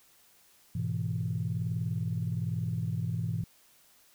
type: chord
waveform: sine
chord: E major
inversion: first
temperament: equal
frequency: 103.83 / 123.47 / 164.81 Hz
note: G#2 / B2 / E3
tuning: 0 / 0 / 0 cents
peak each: -33 dBFS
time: 0.75-3.44 s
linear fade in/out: 5 ms
effects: tanh soft clip ceiling -21 dBFS + white hiss -62 dBFS RMS until 4.14 s